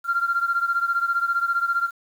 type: beating tone pair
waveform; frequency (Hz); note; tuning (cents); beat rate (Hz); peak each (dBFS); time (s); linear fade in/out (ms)
sine; 1379 / 1394; F6 / F6; -22 / -4; 15; -21 / -24; 0.04-1.91; 50
effects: tanh soft clip ceiling -13 dBFS + 8-bit